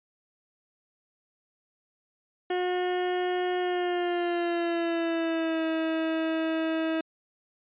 30% pulse tone with pitch glide, 361.3 to 321.9 Hz, F#4 to E4, -41 to -41 cents, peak -23 dBFS, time 2.5-7.01 s, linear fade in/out 5 ms, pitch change -200 cents, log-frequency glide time 3.59-5.65 s, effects resampled to 8000 Hz

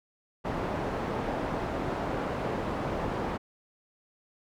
white low-pass noise, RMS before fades -32 dBFS, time 0.44-3.38 s, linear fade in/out 20 ms, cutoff 760 Hz, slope 12 dB/octave, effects none

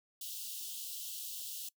white high-pass noise, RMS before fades -43 dBFS, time 0.21-1.69 s, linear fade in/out 5 ms, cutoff 2800 Hz, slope 96 dB/octave, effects noise-tail reverb RT60 0.1 s tail -22 dB re dry

